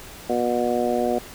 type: harmonic tone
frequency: 121.1 Hz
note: B2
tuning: 34 cents flat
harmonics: 2 / 3 / 4 / 5 / 6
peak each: -26 / -26 / -26 / -26 / -26 dBFS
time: 0.29-1.19 s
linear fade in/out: 10 ms
effects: pink hiss -41 dBFS RMS until 1.34 s